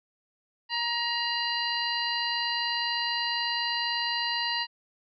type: harmonic tone with a mistuned harmonic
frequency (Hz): 944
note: A#5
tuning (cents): +22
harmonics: 1 / 2 / 3 / 4 / 5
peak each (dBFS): -33 / -33 / -33 / -33 / -33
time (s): 0.69-4.67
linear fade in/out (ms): 50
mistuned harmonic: 4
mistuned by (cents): +130
effects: none